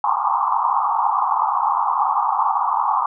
pink band-pass noise, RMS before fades -19 dBFS, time 0.04-3.06 s, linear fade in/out 2 ms, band 790 to 1200 Hz, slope 96 dB/octave, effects none

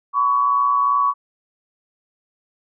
sine tone pair together, 1003.2 / 1126 Hz, B5 / C#6, +27 / +27 cents, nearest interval major second, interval 200 cents, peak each -23 / -15 dBFS, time 0.13-1.14 s, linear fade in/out 50 ms, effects none

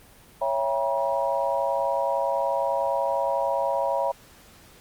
sine chord, C# diminished seventh, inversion none, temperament just, 554.4 / 665.2 / 798.3 / 957.9 Hz, C#5 / E5 / G5 / Bb5, 0 / +16 / +31 / +47 cents, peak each -26 / -28 / -31 / -27 dBFS, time 0.41-4.12 s, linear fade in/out 10 ms, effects pink hiss -52 dBFS RMS until 4.8 s + Opus 32 kbps

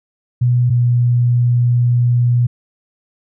sine tone pair in turn, 122.8 / 121.39 Hz, B2 / B2, -9 / -29 cents, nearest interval unison, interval 20 cents, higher first, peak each -10 dBFS, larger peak neither, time 0.41-0.7 / 0.7-2.47 s, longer second, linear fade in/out 10 ms, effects none

